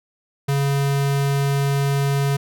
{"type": "tone", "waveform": "square", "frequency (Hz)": 139.7, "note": "C#3", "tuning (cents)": 14, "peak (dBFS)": -18, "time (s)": [0.48, 2.37], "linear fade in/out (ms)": 10, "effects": []}